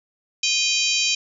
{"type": "harmonic tone with a mistuned harmonic", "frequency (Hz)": 784, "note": "G5", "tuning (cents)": 0, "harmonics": [3, 4, 5, 6, 7, 8, 9], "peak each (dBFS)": [-24, -25, -26, -27, -27, -28, -29], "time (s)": [0.43, 1.15], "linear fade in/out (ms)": 5, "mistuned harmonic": 3, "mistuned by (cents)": 86, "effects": []}